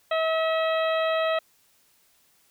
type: harmonic tone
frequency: 644 Hz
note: E5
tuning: 41 cents flat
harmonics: 1 / 2 / 3 / 4 / 5 / 6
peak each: -23 / -29 / -33 / -35 / -37 / -39 dBFS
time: 0.11-1.39 s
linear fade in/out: 5 ms
effects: white hiss -63 dBFS RMS until 2.5 s